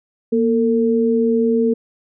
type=tone pair together; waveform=sine; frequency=235.5 / 451 Hz; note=A#3 / A4; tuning=+18 / +43 cents; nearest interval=major seventh; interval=1125 cents; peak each=-16 dBFS; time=0.32-1.74 s; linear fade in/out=10 ms; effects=none